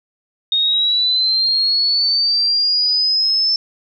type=linear sweep; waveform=sine; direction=up; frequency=3700 to 5300 Hz; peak=-13 dBFS; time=0.52-3.56 s; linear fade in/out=2 ms; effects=none